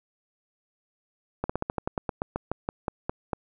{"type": "slowing click train", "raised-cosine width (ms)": 1, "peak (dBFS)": -13, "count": 16, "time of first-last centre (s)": [1.44, 3.332], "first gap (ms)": 55, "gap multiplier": 1.11, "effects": []}